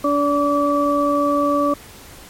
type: harmonic tone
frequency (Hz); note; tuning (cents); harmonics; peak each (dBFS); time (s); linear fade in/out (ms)
288.3; D4; -32; 1 / 2 / 4; -19 / -19 / -19; 0.04-1.74; 5
effects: pink hiss -41 dBFS RMS until 2.29 s + MP3 64 kbps